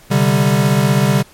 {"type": "chord", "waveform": "square", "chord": "C suspended second", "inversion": "none", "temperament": "equal", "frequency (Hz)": [130.81, 146.83, 196], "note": ["C3", "D3", "G3"], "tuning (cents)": [0, 0, 0], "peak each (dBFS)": -16, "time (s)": [0.1, 1.23], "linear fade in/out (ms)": 20, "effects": ["pink hiss -45 dBFS RMS until 1.33 s", "MP3 64 kbps"]}